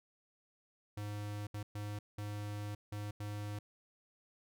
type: tone bursts at uneven times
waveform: square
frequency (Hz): 103.8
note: G#2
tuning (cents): 0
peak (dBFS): -40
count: 6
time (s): 0.97-1.47 / 1.54-1.63 / 1.75-1.99 / 2.18-2.75 / 2.92-3.11 / 3.2-3.59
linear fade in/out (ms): 5
effects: none